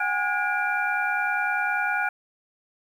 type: tone cluster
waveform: sine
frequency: 748 / 818 / 1442 / 1646 / 2367 Hz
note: F#5 / G#5 / F#6 / G#6 / D7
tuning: +19 / -26 / -45 / -16 / +13 cents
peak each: -32 / -29 / -25 / -32 / -31 dBFS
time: 0-2.09 s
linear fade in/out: 5 ms
effects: 9-bit